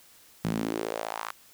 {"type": "tone with high-pass filter sweep", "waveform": "sawtooth", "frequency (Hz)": 55, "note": "A1", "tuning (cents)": 0, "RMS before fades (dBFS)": -32, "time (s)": [0.44, 1.31], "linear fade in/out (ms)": 5, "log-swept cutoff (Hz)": [160, 1200], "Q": 2.9, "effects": ["white hiss -56 dBFS RMS until 1.53 s"]}